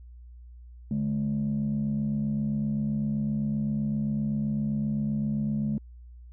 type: tone pair together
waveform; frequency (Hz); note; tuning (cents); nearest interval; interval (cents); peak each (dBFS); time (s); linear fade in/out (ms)
sine; 145.27 / 213; D3 / G#3; -19 / +44; perfect fifth; 663; -29 / -25; 0.91-5.78; 2
effects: tanh soft clip ceiling -21 dBFS + added 60 Hz sine -44 dBFS peak until 6.32 s